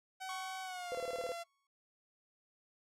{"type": "tone with pitch glide", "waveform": "sawtooth", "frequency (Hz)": [757, 682.2], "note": ["F#5", "F5"], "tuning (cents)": [39, -41], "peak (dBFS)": -38, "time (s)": [0.2, 1.44], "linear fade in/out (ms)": 20, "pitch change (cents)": -180, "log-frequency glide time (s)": [0.62, 1]}
{"type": "tone with exponential decay", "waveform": "sawtooth", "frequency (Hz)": 1108.7, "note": "C#6", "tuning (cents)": 0, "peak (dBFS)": -38, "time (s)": [0.29, 1.67], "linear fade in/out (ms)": 2, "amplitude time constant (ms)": 300}
{"type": "tone bursts", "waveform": "sine", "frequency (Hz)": 507, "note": "B4", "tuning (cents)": 45, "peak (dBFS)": -36, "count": 8, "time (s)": [0.92, 1.319], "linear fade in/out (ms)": 0, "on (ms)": 28, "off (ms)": 25}
{"effects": ["noise-tail reverb RT60 0.1 s tail -22 dB re dry", "low-pass 11000 Hz 12 dB/octave"]}